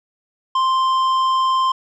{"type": "tone with tanh clipping", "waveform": "sine", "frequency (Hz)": 1046.5, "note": "C6", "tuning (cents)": 0, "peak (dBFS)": -16, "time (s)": [0.55, 1.72], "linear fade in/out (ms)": 5, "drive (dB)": 9, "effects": []}